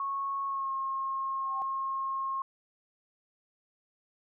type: tone with pitch glide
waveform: sine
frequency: 1100 to 1076.1 Hz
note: C#6 to C6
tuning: -14 to +48 cents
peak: -30 dBFS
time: 0-2.42 s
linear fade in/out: 2 ms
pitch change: -38 cents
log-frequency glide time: 0.46-0.72 s
type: tone with exponential growth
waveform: sine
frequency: 784 Hz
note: G5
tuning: in tune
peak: -34 dBFS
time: 1.28-1.62 s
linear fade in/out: 0 ms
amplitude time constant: 73 ms
effects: none